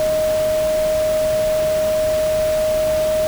sine tone in noise, 622.3 Hz, D#5, in tune, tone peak -15 dBFS, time 0-3.27 s, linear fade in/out 0 ms, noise pink, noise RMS -29 dBFS, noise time 0-3.27 s, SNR +11 dB, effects none

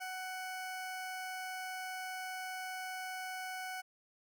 20% pulse tone, 745 Hz, F#5, 12 cents sharp, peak -35 dBFS, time 0-3.82 s, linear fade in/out 20 ms, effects none

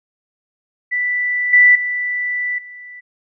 sine tone with level steps, 1975.5 Hz, B6, in tune, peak -16 / -6 / -18 / -33 dBFS, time 0.91-3.01 s, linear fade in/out 20 ms, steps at 1.53 / 1.75 / 2.58 s, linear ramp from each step 5 ms, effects none

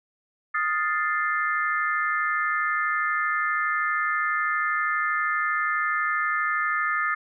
sine chord, F dominant seventh, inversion third, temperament equal, 1244.5 / 1396.9 / 1760 / 2093 Hz, Eb6 / F6 / A6 / C7, 0 / 0 / 0 / 0 cents, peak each -26 / -31 / -26 / -32 dBFS, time 0.54-7.15 s, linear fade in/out 10 ms, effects none

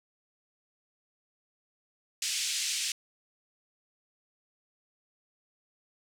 white band-pass noise, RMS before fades -32 dBFS, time 2.22-2.92 s, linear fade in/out 2 ms, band 2300 to 8000 Hz, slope 24 dB/octave, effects none

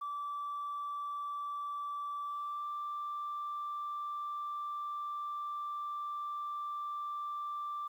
sine tone with pitch glide, 1161 to 1176.5 Hz, D6 to D6, -20 to +3 cents, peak -35 dBFS, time 0.01-7.88 s, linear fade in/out 10 ms, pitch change +23 cents, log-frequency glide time 2.23-2.67 s, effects tanh soft clip ceiling -33 dBFS + 11-bit

